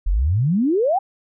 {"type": "exponential sweep", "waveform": "sine", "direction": "up", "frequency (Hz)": [38.89, 816], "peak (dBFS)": -15, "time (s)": [0.06, 0.99], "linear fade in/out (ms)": 10, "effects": []}